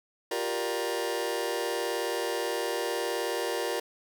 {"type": "chord", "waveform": "sawtooth", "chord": "G minor seventh", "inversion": "third", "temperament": "just", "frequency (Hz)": [352.8, 392, 470.4, 588], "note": ["F4", "G4", "Bb4", "D5"], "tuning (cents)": [18, 0, 16, 2], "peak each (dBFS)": [-31, -31, -28, -32], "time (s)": [0.31, 3.8], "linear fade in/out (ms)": 5, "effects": []}